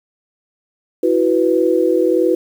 sine chord, E suspended second, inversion none, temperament just, 329.6 / 370.8 / 494.4 Hz, E4 / F#4 / B4, 0 / +4 / +2 cents, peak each -16 dBFS, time 1.03-2.35 s, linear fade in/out 5 ms, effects 7-bit

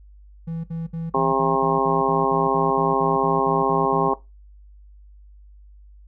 triangle tone bursts, 164.81 Hz, E3, in tune, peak -24 dBFS, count 16, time 0.47-4.09 s, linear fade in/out 10 ms, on 170 ms, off 60 ms
harmonic tone, 134 Hz, C3, 42 cents sharp, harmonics 2 / 3 / 4 / 5 / 6 / 7 / 8, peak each -28 / -24 / -28 / -29 / -25 / -26 / -23 dBFS, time 1.14-4.14 s, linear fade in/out 5 ms
effects noise-tail reverb RT60 0.2 s tail -17 dB re dry + added 50 Hz sine -44 dBFS peak until 6.07 s

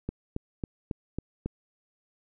click train, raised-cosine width 3 ms, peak -18 dBFS, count 6, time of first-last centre 0.09-1.46 s, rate 3.65 Hz, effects none

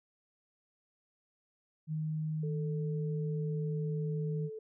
sine tone, 155.7 Hz, D#3, 2 cents sharp, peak -32 dBFS, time 1.87-4.5 s, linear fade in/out 50 ms
sine tone with pitch glide, 440 to 437 Hz, A4 to A4, 0 to -12 cents, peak -40 dBFS, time 2.43-4.59 s, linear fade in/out 5 ms, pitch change -12 cents, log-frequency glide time 3.32-4.14 s
effects none

